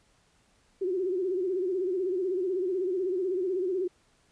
sine tone with vibrato, 370 Hz, F#4, in tune, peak -26 dBFS, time 0.81-3.88 s, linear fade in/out 10 ms, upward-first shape sine, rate 16 Hz, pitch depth 100 cents each way, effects pink hiss -66 dBFS RMS until 4.31 s + resampled to 22050 Hz

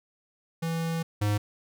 square tone pair in turn, 164.81 / 103.82 Hz, E3 / G#2, 0 / 0 cents, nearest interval minor sixth, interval 800 cents, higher first, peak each -28 / -24 dBFS, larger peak second, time 0.62-1.03 / 1.21-1.38 s, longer first, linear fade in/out 10 ms, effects none

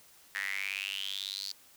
square tone with high-pass filter sweep, 49 Hz, G1, in tune, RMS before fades -37 dBFS, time 0.35-1.52 s, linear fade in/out 0 ms, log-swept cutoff 1800 to 4600 Hz, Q 8.8, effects white hiss -59 dBFS RMS until 1.76 s

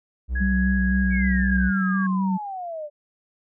triangle tone, 62.3 Hz, B1, 16 cents sharp, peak -20 dBFS, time 0.28-1.72 s, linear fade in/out 50 ms
sine tone with pitch glide, 1664 to 1626 Hz, G#6 to G#6, +3 to -37 cents, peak -27 dBFS, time 0.35-2.07 s, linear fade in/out 10 ms, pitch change -40 cents, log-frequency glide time 0.67-1.61 s
sine tone with vibrato, 190 Hz, F#3, 46 cents sharp, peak -20 dBFS, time 0.4-2.38 s, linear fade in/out 20 ms, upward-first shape square, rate 3.9 Hz, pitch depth 18 cents each way
sine exponential sweep, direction down, 2281 to 580 Hz, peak -29 dBFS, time 1.1-2.9 s, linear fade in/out 50 ms
effects none

